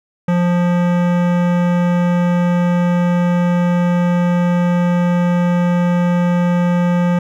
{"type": "tone with hard clipping", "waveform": "sine", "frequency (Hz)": 175.7, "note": "F3", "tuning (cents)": 11, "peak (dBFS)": -14, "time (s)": [0.28, 7.19], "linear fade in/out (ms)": 5, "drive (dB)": 18, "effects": []}